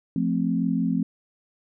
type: chord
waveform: sine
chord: F major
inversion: none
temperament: equal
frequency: 174.61 / 220 / 261.6 Hz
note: F3 / A3 / C4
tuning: 0 / 0 / 0 cents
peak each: -25 / -26 / -25 dBFS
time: 0.16-1.03 s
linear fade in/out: 2 ms
effects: none